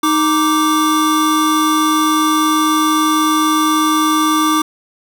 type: tone pair together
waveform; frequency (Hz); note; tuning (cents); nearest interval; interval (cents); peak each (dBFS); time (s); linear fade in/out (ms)
square; 311.1 / 1172.8; D#4 / D6; 0 / -3; octave + major seventh; 2297; -15; 0.03-4.62; 5
effects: none